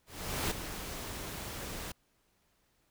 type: noise with ADSR envelope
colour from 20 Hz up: pink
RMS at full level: -32 dBFS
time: 0.06-1.92 s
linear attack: 450 ms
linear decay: 8 ms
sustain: -9 dB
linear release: 5 ms
effects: pink hiss -73 dBFS RMS until 2.9 s